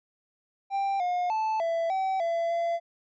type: tone with pitch steps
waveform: triangle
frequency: 788 / 715 / 875 / 666 / 765 / 673 / 679 Hz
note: G5 / F5 / A5 / E5 / G5 / E5 / F5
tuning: +9 / +41 / -10 / +18 / -42 / +36 / -49 cents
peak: -23 dBFS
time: 0.7-2.8 s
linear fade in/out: 50 ms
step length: 300 ms
effects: resampled to 16000 Hz